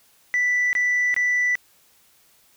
sine tone bursts, 1975.5 Hz, B6, in tune, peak -16 dBFS, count 3, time 0.34-1.554 s, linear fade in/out 0 ms, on 390 ms, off 22 ms, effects tanh soft clip ceiling -16 dBFS + white hiss -58 dBFS RMS until 2.56 s

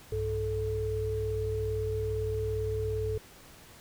sine tone cluster, 62 / 99.6 / 435.7 Hz, B1 / G2 / A4, +7 / +28 / -17 cents, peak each -37 / -33 / -31 dBFS, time 0.12-3.18 s, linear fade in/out 5 ms, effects pink hiss -53 dBFS RMS until 3.8 s

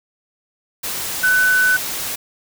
sine tone in noise, 1500 Hz, F#6, 23 cents sharp, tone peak -12 dBFS, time 1.23-1.77 s, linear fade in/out 10 ms, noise white, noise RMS -25 dBFS, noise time 0.83-2.16 s, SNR +10 dB, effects none

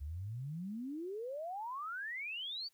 sine exponential sweep, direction up, 67.6 to 4699 Hz, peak -39 dBFS, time 0-2.69 s, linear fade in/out 20 ms, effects white hiss -75 dBFS RMS until 2.73 s

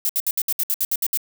violet noise bursts, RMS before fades -21 dBFS, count 11, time 0.05-1.174 s, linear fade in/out 2 ms, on 44 ms, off 64 ms, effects none

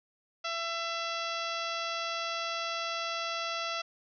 harmonic tone, 670 Hz, E5, 28 cents sharp, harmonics 1 / 2 / 3 / 4 / 5 / 6 / 7 / 8 / 9, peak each -39 / -36 / -43 / -40 / -41 / -45 / -44 / -46 / -49 dBFS, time 0.44-3.82 s, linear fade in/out 10 ms, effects none

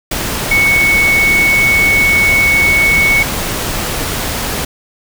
sine tone in noise, 2217 Hz, C#7, in tune, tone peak -8 dBFS, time 0.51-3.23 s, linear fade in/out 5 ms, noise pink, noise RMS -18 dBFS, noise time 0.11-4.65 s, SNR +7 dB, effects none

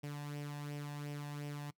sawtooth tone with flanger, 145.8 Hz, D3, 12 cents flat, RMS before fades -43 dBFS, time 0.03-1.71 s, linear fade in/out 10 ms, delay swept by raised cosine 0.36 to 1.16 ms, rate 2.8 Hz, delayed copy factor +0.55, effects noise-tail reverb RT60 0.1 s tail -22 dB re dry

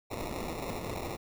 violet noise with sample-and-hold, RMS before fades -37 dBFS, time 0.1-1.17 s, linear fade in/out 20 ms, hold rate 1575 Hz, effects none

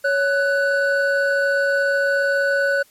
triangle tone pair together, 557.7 / 1490 Hz, C#5 / F#6, +10 / +12 cents, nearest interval octave + perfect fourth, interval 1702 cents, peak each -17 dBFS, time 0.04-2.83 s, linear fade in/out 10 ms, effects white hiss -55 dBFS RMS until 2.9 s + MP3 64 kbps

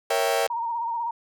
40% pulse chord, A# diminished seventh, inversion none, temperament equal, 466.2 / 554.4 / 659.3 / 784 Hz, A#4 / C#5 / E5 / G5, 0 / 0 / 0 / 0 cents, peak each -26 dBFS, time 0.1-0.47 s, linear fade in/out 5 ms
clicks, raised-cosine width 0.2 ms, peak -26 / -26 dBFS, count 2, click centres 0.443 / 0.476 s
sine tone with vibrato, 932.3 Hz, A#5, in tune, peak -25 dBFS, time 0.5-1.11 s, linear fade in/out 5 ms, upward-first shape sine, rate 16 Hz, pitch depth 46 cents each way
effects none

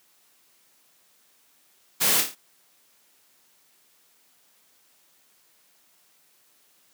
white noise with echo, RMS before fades -22 dBFS, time 2-2.22 s, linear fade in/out 20 ms, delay 27 ms, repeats 5, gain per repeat -5 dB, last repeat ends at 2.355 s, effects white hiss -62 dBFS RMS until 6.93 s + high-pass 150 Hz 12 dB/octave

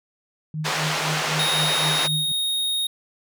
sine tone with tremolo, 155.2 Hz, D#3, 4 cents flat, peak -23 dBFS, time 0.54-2.32 s, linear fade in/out 2 ms, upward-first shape triangle, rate 3.9 Hz, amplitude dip 100%
pink band-pass noise, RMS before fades -25 dBFS, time 0.64-2.08 s, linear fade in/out 20 ms, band 580 to 5700 Hz, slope 12 dB/octave
square tone, 3729 Hz, A#7, in tune, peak -22 dBFS, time 1.39-2.87 s, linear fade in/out 5 ms
effects none

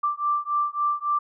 sine beating tone pair, 1174.7 / 1178.3 Hz, D6 / D6, 0 / +5 cents, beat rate 3.6 Hz, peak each -25 dBFS, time 0.03-1.19 s, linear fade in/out 10 ms, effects none

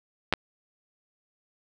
clicks, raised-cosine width 0.3 ms, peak -7 dBFS, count 2, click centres 0.326 / 0.337 s, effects none

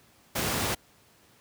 pink noise, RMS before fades -28 dBFS, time 0.35-0.75 s, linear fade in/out 10 ms, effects pink hiss -60 dBFS RMS until 1.4 s + high-pass 80 Hz 12 dB/octave

